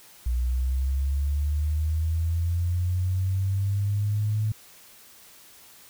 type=linear sweep; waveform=sine; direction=up; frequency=59.6 to 108.6 Hz; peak=-22 dBFS; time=0.26-4.52 s; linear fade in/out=5 ms; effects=white hiss -51 dBFS RMS until 5.89 s